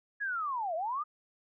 sine linear two-way sweep, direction down then up, 1700 to 620 to 1258 Hz, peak -31 dBFS, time 0.2-1.04 s, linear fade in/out 20 ms, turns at 0.75 s, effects none

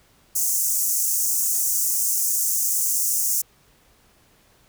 pink high-pass noise, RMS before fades -22 dBFS, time 0.35-3.42 s, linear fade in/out 10 ms, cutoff 6100 Hz, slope 48 dB/octave, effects pink hiss -58 dBFS RMS until 4.68 s

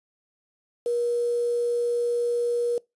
sine tone with quantisation, 478 Hz, A#4, 43 cents sharp, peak -22 dBFS, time 0.86-2.78 s, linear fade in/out 2 ms, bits 7, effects noise-tail reverb RT60 0.2 s tail -23 dB re dry + resampled to 24000 Hz

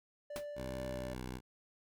triangle tone with tremolo, 586 Hz, D5, 4 cents flat, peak -39 dBFS, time 0.3-1.14 s, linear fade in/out 5 ms, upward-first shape sine, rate 2.1 Hz, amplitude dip 30%
pink noise with exponential decay, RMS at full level -40 dBFS, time 0.36-0.47 s, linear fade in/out 0 ms, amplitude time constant 22 ms
10% pulse tone with pitch glide, 64.1 to 62.93 Hz, C2 to B1, -35 to +33 cents, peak -33 dBFS, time 0.55-1.41 s, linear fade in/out 50 ms, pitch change -32 cents, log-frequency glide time 0.84-0.99 s
effects none

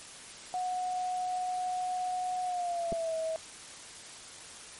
sine tone with pitch glide, 732 to 644.6 Hz, F#5 to E5, -19 to -39 cents, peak -30 dBFS, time 0.54-3.36 s, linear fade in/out 0 ms, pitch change -220 cents, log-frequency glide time 2.44-3.15 s
clicks, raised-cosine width 2 ms, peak -24 / -23 dBFS, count 2, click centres 2.922 / 2.927 s
effects white hiss -47 dBFS RMS until 4.79 s + MP3 48 kbps

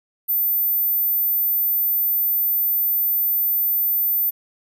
sine tone, 14080 Hz, A9, in tune, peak -17 dBFS, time 0.28-4.31 s, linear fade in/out 20 ms, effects none

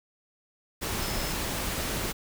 sine tone in noise, 5190 Hz, E8, 28 cents flat, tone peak -40 dBFS, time 1-1.33 s, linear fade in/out 20 ms, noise pink, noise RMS -31 dBFS, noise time 0.81-2.13 s, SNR -12 dB, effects none

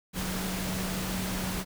sine tone in noise, 186.6 Hz, F#3, 15 cents sharp, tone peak -33 dBFS, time 0.13-1.65 s, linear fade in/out 50 ms, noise pink, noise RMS -34 dBFS, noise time 0.13-1.65 s, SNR -2 dB, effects none

